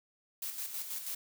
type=noise with tremolo; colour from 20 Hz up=blue; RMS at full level=-38 dBFS; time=0.42-1.15 s; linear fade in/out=5 ms; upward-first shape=square; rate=6.2 Hz; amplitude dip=50%; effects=none